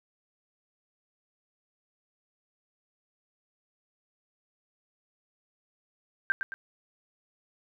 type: tone with echo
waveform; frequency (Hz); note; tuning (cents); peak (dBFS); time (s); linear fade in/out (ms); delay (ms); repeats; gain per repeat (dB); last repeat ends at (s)
sine; 1572; G6; +4; -21; 6.3-6.32; 0; 110; 2; -7; 6.54
effects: none